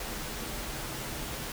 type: noise with comb filter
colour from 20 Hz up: pink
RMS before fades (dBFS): -37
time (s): 0-1.52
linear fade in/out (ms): 2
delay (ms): 11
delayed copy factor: -0.55
effects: none